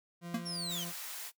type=tone; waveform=40% pulse; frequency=172.4 Hz; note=F3; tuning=22 cents flat; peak=-40 dBFS; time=0.21-0.93 s; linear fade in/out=50 ms
type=tone with exponential decay; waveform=square; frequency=230 Hz; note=A#3; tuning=23 cents flat; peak=-30 dBFS; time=0.34-0.5 s; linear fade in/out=5 ms; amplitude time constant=33 ms
type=linear sweep; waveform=35% pulse; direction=down; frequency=5588 to 2900 Hz; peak=-35 dBFS; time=0.45-0.85 s; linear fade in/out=20 ms
type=high-pass noise; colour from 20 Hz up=white; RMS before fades=-43 dBFS; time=0.68-1.32 s; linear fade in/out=50 ms; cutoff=700 Hz; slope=12 dB/octave
effects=noise-tail reverb RT60 0.1 s tail -19 dB re dry